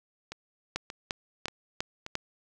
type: two click trains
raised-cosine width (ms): 0.2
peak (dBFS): -21 / -13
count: 4 / 5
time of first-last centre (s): 0.32-2.064 / 0.76-2.154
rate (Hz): 1.72 / 2.87
effects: none